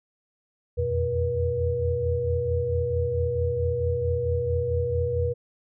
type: tone cluster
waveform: sine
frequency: 83.9 / 88.4 / 121.6 / 482.5 Hz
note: E2 / F2 / B2 / B4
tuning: +31 / +22 / -26 / -40 cents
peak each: -30 / -29 / -31 / -25 dBFS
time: 0.77-5.34 s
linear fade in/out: 20 ms
effects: none